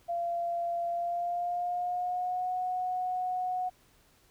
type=tone with pitch glide; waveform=sine; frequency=688 to 733.1 Hz; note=F5 to F#5; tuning=-26 to -16 cents; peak=-29 dBFS; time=0.08-3.7 s; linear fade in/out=20 ms; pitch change=+110 cents; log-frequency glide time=0.89-2.51 s; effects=pink hiss -64 dBFS RMS until 4.3 s